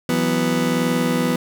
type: chord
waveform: 30% pulse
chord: E suspended second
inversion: none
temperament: just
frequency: 164.81 / 185.42 / 247.2 Hz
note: E3 / F#3 / B3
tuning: 0 / +4 / +2 cents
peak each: -21 / -22 / -17 dBFS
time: 0.09-1.36 s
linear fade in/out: 2 ms
effects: none